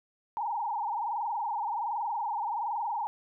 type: tone with frequency modulation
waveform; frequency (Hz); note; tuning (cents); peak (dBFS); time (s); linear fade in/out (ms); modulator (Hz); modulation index
sine; 881; A5; +2; -29; 0.37-3.07; 0; 21.3; 3.5
effects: none